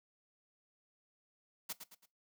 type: noise with echo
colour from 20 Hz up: white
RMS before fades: -40 dBFS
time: 1.69-1.73 s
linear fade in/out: 10 ms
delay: 110 ms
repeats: 3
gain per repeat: -8 dB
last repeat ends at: 2.06 s
effects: noise-tail reverb RT60 0.2 s tail -18 dB re dry + high-pass 150 Hz 12 dB/octave